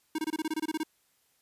square tone bursts, 314.3 Hz, D#4, 18 cents sharp, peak -29 dBFS, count 12, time 0.15-0.834 s, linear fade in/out 5 ms, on 35 ms, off 24 ms, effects white hiss -70 dBFS RMS until 1.41 s + resampled to 32000 Hz

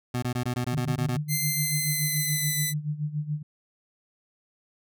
25% pulse tone bursts, 123.47 Hz, B2, in tune, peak -22 dBFS, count 10, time 0.14-1.169 s, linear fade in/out 5 ms, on 84 ms, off 21 ms
sine tone with tremolo, 150.1 Hz, D3, 38 cents sharp, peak -24 dBFS, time 0.72-3.43 s, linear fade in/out 10 ms, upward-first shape sine, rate 7 Hz, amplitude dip 80%
5% pulse tone with pitch glide, 2078 to 2001 Hz, C7 to B6, -12 to +22 cents, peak -16 dBFS, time 1.28-2.74 s, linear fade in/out 50 ms, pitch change -66 cents, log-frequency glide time 1.48-2.57 s
effects none

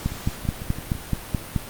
two click trains, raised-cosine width 5 ms, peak -9 / -19 dBFS, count 8 / 6, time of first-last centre 0.06-1.562 / 0.12-0.952 s, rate 4.66 / 6.01 Hz, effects pink hiss -37 dBFS RMS until 1.69 s + Opus 48 kbps

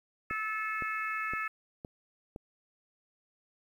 harmonic tone, 434.6 Hz, A4, 21 cents flat, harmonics 3 / 4 / 5 / 6, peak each -35 / -37 / -39 / -41 dBFS, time 0.3-1.48 s, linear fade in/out 5 ms
click train, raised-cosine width 2 ms, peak -28 dBFS, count 5, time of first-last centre 0.31-2.361 s, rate 1.95 Hz
effects 10-bit

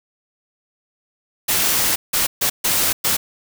white noise bursts at uneven times, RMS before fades -18 dBFS, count 5, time 1.48-1.96 / 2.13-2.27 / 2.41-2.5 / 2.64-2.93 / 3.04-3.17 s, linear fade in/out 10 ms, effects none

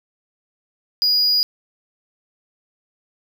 triangle tone, 4900 Hz, D#8, 27 cents flat, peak -13 dBFS, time 1.02-1.43 s, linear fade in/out 0 ms, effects none

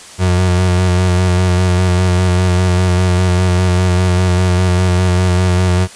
35% pulse tone with vibrato, 90.7 Hz, F#2, 34 cents flat, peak -8 dBFS, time 0.18-5.88 s, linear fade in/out 50 ms, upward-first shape square, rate 5 Hz, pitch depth 25 cents each way, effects white hiss -35 dBFS RMS until 5.95 s + resampled to 22050 Hz

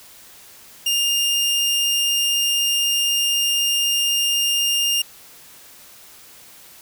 sawtooth tone, 2812 Hz, F7, 11 cents sharp, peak -14 dBFS, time 0.86-5.02 s, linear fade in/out 5 ms, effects white hiss -45 dBFS RMS until 6.81 s

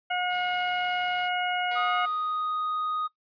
harmonic tone, 722 Hz, F#5, 43 cents flat, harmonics 1 / 2 / 3 / 4, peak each -28 / -31 / -33 / -34 dBFS, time 0.1-2.06 s, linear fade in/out 10 ms
white noise, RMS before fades -44 dBFS, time 0.29-1.3 s, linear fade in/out 50 ms
5% pulse tone with exponential decay, 481.5 Hz, B4, 44 cents flat, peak -28 dBFS, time 1.71-2.96 s, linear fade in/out 5 ms, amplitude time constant 270 ms
triangle tone, 1244.5 Hz, D#6, in tune, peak -25 dBFS, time 1.75-3.08 s, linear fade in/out 20 ms
effects noise-tail reverb RT60 0.1 s tail -17 dB re dry + resampled to 11025 Hz

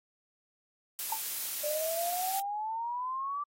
blue noise, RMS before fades -35 dBFS, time 0.99-2.4 s, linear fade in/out 0 ms
sine tone with exponential decay, 890 Hz, A5, 20 cents sharp, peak -26 dBFS, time 1.12-1.2 s, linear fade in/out 5 ms, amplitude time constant 17 ms
sine exponential sweep, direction up, 587.3 to 1174.7 Hz, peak -32 dBFS, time 1.63-3.44 s, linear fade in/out 10 ms
effects AAC 48 kbps

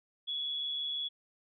sine tone with amplitude modulation, 3381 Hz, G#7, 30 cents sharp, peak -31 dBFS, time 0.27-1.09 s, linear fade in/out 20 ms, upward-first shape sine, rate 146 Hz, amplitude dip 40%, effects none

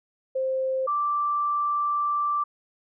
sine tone pair in turn, 525 / 1172.5 Hz, C5 / D6, +6 / -3 cents, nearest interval octave + major second, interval 1391 cents, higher second, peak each -23 / -22 dBFS, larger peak second, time 0.35-0.87 / 0.87-2.44 s, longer second, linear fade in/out 10 ms, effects none

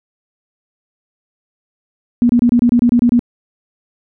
sine tone bursts, 240 Hz, B3, 49 cents flat, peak -7 dBFS, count 10, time 2.22-3.193 s, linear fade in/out 0 ms, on 73 ms, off 27 ms, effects none

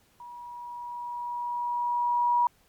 sine tone with level ramp, 963 Hz, B5, 44 cents flat, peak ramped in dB -41 to -19 dBFS, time 0.2-2.47 s, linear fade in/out 2 ms, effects pink hiss -64 dBFS RMS until 2.68 s + MP3 96 kbps

